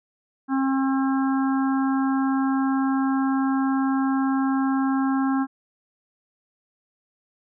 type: harmonic tone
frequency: 268.2 Hz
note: C4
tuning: 43 cents sharp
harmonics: 1 / 3 / 4 / 5 / 6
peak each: -20 / -30 / -32 / -34 / -36 dBFS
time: 0.48-5.47 s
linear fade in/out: 50 ms
effects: none